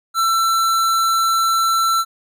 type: tone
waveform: square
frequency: 1340 Hz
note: E6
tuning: 28 cents sharp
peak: -15 dBFS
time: 0.14-2.05 s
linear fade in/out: 50 ms
effects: none